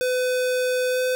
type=tone with pitch glide; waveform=square; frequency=504 to 507.8 Hz; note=B4 to B4; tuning=+35 to +48 cents; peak=-21 dBFS; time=0.01-1.15 s; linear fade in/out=0 ms; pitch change=+13 cents; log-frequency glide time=0.89-1.01 s; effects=none